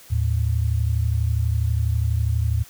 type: tone pair together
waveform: sine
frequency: 77.78 / 110 Hz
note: D#2 / A2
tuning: 0 / 0 cents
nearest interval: tritone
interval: 600 cents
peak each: -21 dBFS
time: 0.1-2.64 s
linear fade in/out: 20 ms
effects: white hiss -47 dBFS RMS until 2.69 s